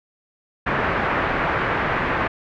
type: low-pass noise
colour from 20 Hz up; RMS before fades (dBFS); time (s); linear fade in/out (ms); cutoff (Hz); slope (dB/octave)
white; -22; 0.66-2.28; 10; 1900; 24
effects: none